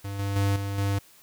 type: tone with level steps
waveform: square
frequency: 99.5 Hz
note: G2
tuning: 26 cents sharp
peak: -32 / -27 / -22 / -29 / -24 dBFS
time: 0.04-0.99 s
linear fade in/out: 10 ms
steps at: 0.19 / 0.36 / 0.56 / 0.78 s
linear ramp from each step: 2 ms
effects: white hiss -55 dBFS RMS until 1.22 s